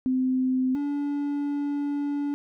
sine / triangle tone pair in turn, 257.9 / 287.3 Hz, C4 / D4, -25 / -38 cents, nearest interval major second, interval 187 cents, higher second, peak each -21 / -23 dBFS, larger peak first, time 0.06-0.75 / 0.75-2.34 s, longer second, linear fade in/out 0 ms, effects none

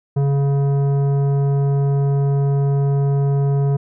triangle tone with tanh clipping, 139.9 Hz, C#3, 16 cents sharp, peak -16 dBFS, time 0.16-3.77 s, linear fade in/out 10 ms, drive 16 dB, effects none

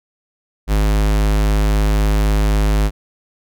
square tone, 51.91 Hz, G#1, in tune, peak -13 dBFS, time 0.67-2.91 s, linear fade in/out 50 ms, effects none

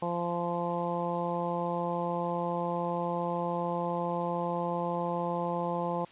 harmonic tone, 172.9 Hz, F3, 17 cents flat, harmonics 1 / 2 / 3 / 4 / 5 / 6, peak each -35 / -38 / -34 / -38 / -35 / -38 dBFS, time 0.02-6.05 s, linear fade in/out 5 ms, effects white hiss -54 dBFS RMS until 6.11 s + resampled to 8000 Hz

